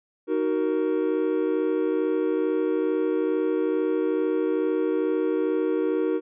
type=chord; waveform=triangle; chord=D# minor; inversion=none; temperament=just; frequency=311.1 / 373.4 / 466.7 Hz; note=D#4 / F#4 / A#4; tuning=0 / +16 / +2 cents; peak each=-24 dBFS; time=0.27-6.21 s; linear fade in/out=50 ms; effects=resampled to 8000 Hz